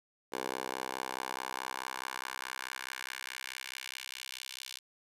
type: tone with high-pass filter sweep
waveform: 10% pulse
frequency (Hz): 64.7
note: C2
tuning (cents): -19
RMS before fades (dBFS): -41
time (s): 0.32-4.79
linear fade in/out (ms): 10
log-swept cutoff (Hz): 510 to 3500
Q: 1.5
effects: resampled to 32000 Hz + 10-bit